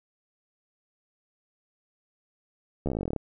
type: slowing click train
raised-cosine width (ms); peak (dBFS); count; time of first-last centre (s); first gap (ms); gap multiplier
2; -16; 16; 2.86-3.163; 13; 1.06
effects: none